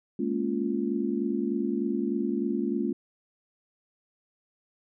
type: chord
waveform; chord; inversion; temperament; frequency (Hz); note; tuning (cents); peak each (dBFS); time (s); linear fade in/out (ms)
sine; Bb minor seventh; third; just; 209.8 / 233.1 / 279.7 / 349.6; Ab3 / Bb3 / Db4 / F4; +18 / 0 / +16 / +2; -31; 0.19-2.93; 5
effects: none